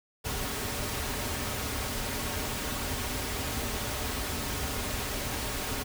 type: noise with comb filter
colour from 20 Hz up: pink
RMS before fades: -33 dBFS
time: 0.24-5.84 s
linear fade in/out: 20 ms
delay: 5.9 ms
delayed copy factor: -0.5
effects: none